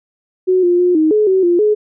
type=tone with pitch steps; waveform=sine; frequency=370.2 / 351.8 / 357.6 / 313.2 / 425.4 / 378.6 / 348.1 / 422.9 Hz; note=F#4 / F4 / F4 / D#4 / G#4 / F#4 / F4 / G#4; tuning=+1 / +13 / +41 / +11 / +42 / +40 / -6 / +31 cents; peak=-9 dBFS; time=0.47-1.75 s; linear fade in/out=20 ms; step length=160 ms; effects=none